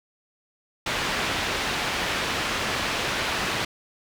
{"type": "low-pass noise", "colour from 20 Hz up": "white", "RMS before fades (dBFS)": -27, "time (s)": [0.86, 3.65], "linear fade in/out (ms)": 5, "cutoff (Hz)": 3000, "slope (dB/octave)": 12, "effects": []}